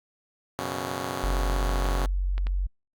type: chord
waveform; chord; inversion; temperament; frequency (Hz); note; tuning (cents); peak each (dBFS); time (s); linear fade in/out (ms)
5% pulse; F# suspended fourth; none; just; 92.5 / 123.33 / 138.75; F#2 / B2 / C#3; 0 / -2 / +2; -24; 0.59-2.06; 0
type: tone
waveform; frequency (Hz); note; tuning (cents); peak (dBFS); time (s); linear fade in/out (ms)
sine; 46.25; F#1; 0; -23; 1.23-2.67; 10
type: clicks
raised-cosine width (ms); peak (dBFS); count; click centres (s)
0.3; -22; 3; 1.855 / 2.38 / 2.469
effects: Opus 48 kbps